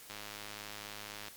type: click train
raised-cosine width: 0.2 ms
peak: -26 dBFS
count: 124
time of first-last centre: 0.1-1.283 s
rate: 104 Hz
effects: white hiss -53 dBFS RMS until 1.36 s + MP3 96 kbps